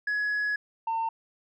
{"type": "tone pair in turn", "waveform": "sine", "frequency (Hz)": [1683, 905], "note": ["G#6", "A5"], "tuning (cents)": [23, 48], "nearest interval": "major seventh", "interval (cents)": 1075, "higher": "first", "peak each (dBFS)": [-23, -24], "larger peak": "first", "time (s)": [[0.07, 0.56], [0.87, 1.09]], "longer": "first", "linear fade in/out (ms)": 5, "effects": ["tanh soft clip ceiling -24 dBFS"]}